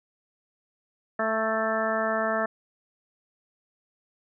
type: harmonic tone with a mistuned harmonic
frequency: 220.7 Hz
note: A3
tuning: 5 cents sharp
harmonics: 1 / 2 / 3 / 4 / 5 / 6 / 7 / 8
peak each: -33 / -34 / -27 / -37 / -34 / -31 / -37 / -32 dBFS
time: 1.19-2.46 s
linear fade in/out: 5 ms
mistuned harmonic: 7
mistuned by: +33 cents
effects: none